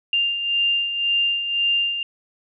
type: beating tone pair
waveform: sine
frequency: 2794 / 2795.9 Hz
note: F7 / F7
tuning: 0 / +1 cents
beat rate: 1.9 Hz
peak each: -27 / -19 dBFS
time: 0.13-2.03 s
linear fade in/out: 2 ms
effects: none